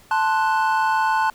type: chord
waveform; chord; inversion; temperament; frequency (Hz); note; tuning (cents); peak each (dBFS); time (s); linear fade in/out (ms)
triangle; F# diminished; first; equal; 880 / 1046.5 / 1480; A5 / C6 / F#6; 0 / 0 / 0; -17 / -22 / -22; 0.11-1.3; 2
effects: pink hiss -51 dBFS RMS until 1.34 s